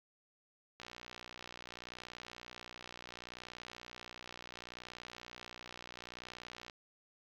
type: click train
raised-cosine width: 0.2 ms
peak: -29 dBFS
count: 359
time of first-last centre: 0.8-6.698 s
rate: 60.7 Hz
effects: low-pass 5000 Hz 12 dB/octave + 10-bit